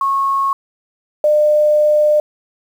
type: tone pair in turn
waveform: sine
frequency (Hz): 1095 / 601.2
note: C#6 / D5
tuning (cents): -22 / +40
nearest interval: minor seventh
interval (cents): 1038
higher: first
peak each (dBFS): -13 / -9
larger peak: second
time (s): 0.01-0.53 / 1.24-2.2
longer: second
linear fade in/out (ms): 2
effects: 7-bit